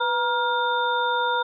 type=tone cluster; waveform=sine; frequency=495.5 / 948 / 1410 / 3616 Hz; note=B4 / A#5 / F6 / A7; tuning=+6 / +29 / +16 / +47 cents; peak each=-28 / -23 / -26 / -31 dBFS; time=0-1.43 s; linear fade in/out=10 ms; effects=none